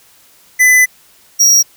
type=tone pair in turn; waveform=square; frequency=2007 / 5677 Hz; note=B6 / F8; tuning=+27 / +27 cents; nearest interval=octave + tritone; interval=1800 cents; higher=second; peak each=-6 dBFS; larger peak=neither; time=0.59-0.86 / 1.39-1.63 s; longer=first; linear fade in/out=20 ms; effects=white hiss -47 dBFS RMS until 1.76 s